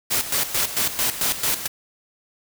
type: noise with tremolo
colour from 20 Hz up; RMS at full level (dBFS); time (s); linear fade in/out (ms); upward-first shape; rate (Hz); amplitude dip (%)
white; -21; 0.1-1.68; 20; square; 4.5; 70
effects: none